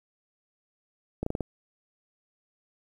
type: slowing click train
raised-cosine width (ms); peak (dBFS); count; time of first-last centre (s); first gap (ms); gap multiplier
2; -16; 5; 1.23-1.407; 34; 1.18
effects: 9-bit